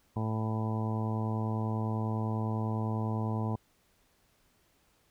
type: harmonic tone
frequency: 110 Hz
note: A2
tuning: in tune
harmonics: 1 / 2 / 3 / 4 / 5 / 6 / 7 / 8 / 9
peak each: -31 / -35 / -42 / -43 / -47 / -46 / -44 / -45 / -43 dBFS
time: 0.16-3.56 s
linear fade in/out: 5 ms
effects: pink hiss -69 dBFS RMS until 5.1 s